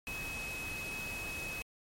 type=tone in noise; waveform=sine; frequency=2557 Hz; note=D#7; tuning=47 cents sharp; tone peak=-39 dBFS; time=0.07-1.62 s; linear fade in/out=0 ms; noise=pink; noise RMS=-44 dBFS; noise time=0.07-1.62 s; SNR=+2 dB; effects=MP3 64 kbps